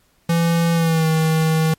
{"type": "tone with pitch glide", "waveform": "square", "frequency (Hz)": [168, 159.4], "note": ["E3", "D#3"], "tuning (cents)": [33, 42], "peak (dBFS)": -15, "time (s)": [0.29, 1.74], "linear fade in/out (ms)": 5, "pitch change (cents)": -91, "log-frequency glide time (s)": [0.73, 1.06], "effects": ["pink hiss -60 dBFS RMS until 1.78 s", "MP3 64 kbps"]}